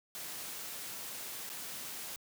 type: noise with dropouts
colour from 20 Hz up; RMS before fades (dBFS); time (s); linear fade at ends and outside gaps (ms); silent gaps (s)
white; -43; 0.15-2.16; 0; 1.492-1.5
effects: high-pass 100 Hz 12 dB/octave